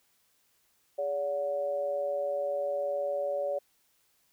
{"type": "tone with amplitude modulation", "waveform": "sine", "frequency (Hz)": 571, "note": "D5", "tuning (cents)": -49, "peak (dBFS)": -25, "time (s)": [0.98, 3.59], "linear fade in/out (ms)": 10, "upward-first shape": "sine", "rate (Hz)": 159, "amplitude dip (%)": 70, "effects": ["white hiss -70 dBFS RMS until 4.32 s"]}